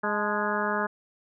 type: harmonic tone with a mistuned harmonic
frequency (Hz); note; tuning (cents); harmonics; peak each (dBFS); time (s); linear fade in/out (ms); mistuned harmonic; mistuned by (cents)
207.7; G#3; 0; 1 / 2 / 3 / 4 / 5 / 6 / 7 / 8; -33 / -33 / -33 / -33 / -33 / -33 / -33 / -33; 0.03-0.87; 10; 4; +64
effects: none